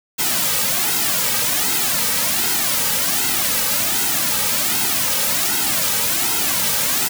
white noise with flanger, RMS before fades -19 dBFS, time 0.18-7.09 s, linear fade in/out 20 ms, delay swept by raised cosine 1.7 to 2.9 ms, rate 1.3 Hz, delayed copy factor -0.8, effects none

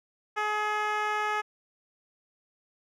10% pulse tone with band-pass filter, 422.7 Hz, G#4, 31 cents sharp, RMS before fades -29 dBFS, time 0.36-1.42 s, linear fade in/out 20 ms, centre 1100 Hz, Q 0.91, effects none

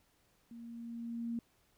sine tone with level ramp, 233.1 Hz, A#3, in tune, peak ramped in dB -47 to -34 dBFS, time 0.51-1.39 s, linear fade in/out 2 ms, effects pink hiss -72 dBFS RMS until 1.77 s

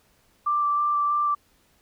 sine tone with vibrato, 1174.7 Hz, D6, in tune, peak -20 dBFS, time 0.46-1.35 s, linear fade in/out 10 ms, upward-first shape square, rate 3.1 Hz, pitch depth 8 cents each way, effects pink hiss -63 dBFS RMS until 1.81 s

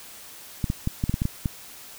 clicks, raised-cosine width 5 ms, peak -11 dBFS, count 9, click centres 0.642 / 0.701 / 0.874 / 1.039 / 1.095 / 1.141 / 1.219 / 1.254 / 1.458 s, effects white hiss -44 dBFS RMS until 1.98 s

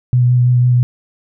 sine tone with vibrato, 123.7 Hz, B2, 3 cents sharp, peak -8 dBFS, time 0.13-0.83 s, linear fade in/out 0 ms, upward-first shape sine, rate 6 Hz, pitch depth 15 cents each way, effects none

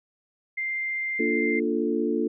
sine tone, 2095 Hz, C7, 2 cents sharp, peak -26 dBFS, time 0.57-1.6 s, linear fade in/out 10 ms
sine chord, Bb major seventh, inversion none, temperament equal, 233.1 / 293.7 / 349.2 / 440 Hz, Bb3 / D4 / F4 / A4, 0 / 0 / 0 / 0 cents, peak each -28 dBFS, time 1.19-2.28 s, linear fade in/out 10 ms
effects none

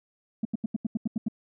sine tone bursts, 220.9 Hz, A3, 7 cents sharp, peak -22 dBFS, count 9, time 0.43-1.284 s, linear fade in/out 5 ms, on 22 ms, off 82 ms, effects tanh soft clip ceiling -21 dBFS

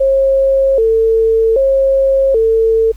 sine tone with vibrato, 492 Hz, B4, 7 cents flat, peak -8 dBFS, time 0-2.92 s, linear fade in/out 10 ms, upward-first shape square, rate 0.64 Hz, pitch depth 160 cents each way, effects added 50 Hz sine -29 dBFS peak until 2.96 s + pink hiss -49 dBFS RMS until 2.96 s

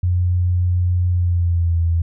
sine tone with pitch glide, 89.3 to 83.8 Hz, F2 to E2, +39 to +29 cents, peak -14 dBFS, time 0.03-2.02 s, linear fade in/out 5 ms, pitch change -110 cents, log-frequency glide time 1.1-1.79 s, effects none

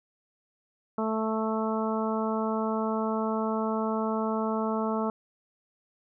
harmonic tone, 220 Hz, A3, in tune, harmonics 1 / 2 / 3 / 4 / 5 / 6, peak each -29 / -32 / -34 / -35 / -36 / -37 dBFS, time 0.98-5.1 s, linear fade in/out 2 ms, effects none

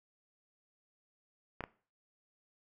clicks, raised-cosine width 0.5 ms, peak -23 dBFS, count 2, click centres 1.607 / 1.639 s, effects noise-tail reverb RT60 0.4 s tail -19 dB re dry

